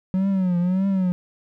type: tone with vibrato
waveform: triangle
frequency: 185 Hz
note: F#3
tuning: in tune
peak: -16 dBFS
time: 0.14-1.12 s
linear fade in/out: 0 ms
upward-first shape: triangle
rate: 1.7 Hz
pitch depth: 120 cents each way
effects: none